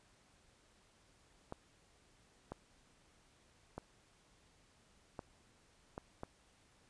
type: clicks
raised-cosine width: 1 ms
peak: -29 dBFS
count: 6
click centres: 1.524 / 2.52 / 3.78 / 5.192 / 5.979 / 6.234 s
effects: pink hiss -69 dBFS RMS until 6.89 s + resampled to 22050 Hz